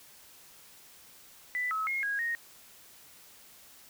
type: tone with pitch steps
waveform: sine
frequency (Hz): 1987 / 1288 / 2150 / 1643 / 1863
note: B6 / E6 / C7 / G#6 / A#6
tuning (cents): +10 / -41 / +47 / -19 / -2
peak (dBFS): -29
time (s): 1.55-2.35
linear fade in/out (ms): 0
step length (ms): 160
effects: white hiss -55 dBFS RMS until 3.89 s